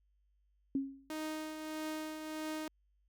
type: tone with exponential decay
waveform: sine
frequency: 272.3 Hz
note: C#4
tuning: 31 cents flat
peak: -28 dBFS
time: 0.75-1.1 s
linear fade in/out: 2 ms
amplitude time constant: 76 ms
type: tone with tremolo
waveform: sawtooth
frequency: 311.1 Hz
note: D#4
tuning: in tune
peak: -33 dBFS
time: 1.1-2.68 s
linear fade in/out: 2 ms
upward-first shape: triangle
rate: 1.6 Hz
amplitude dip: 50%
effects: added 50 Hz sine -70 dBFS peak until 3.08 s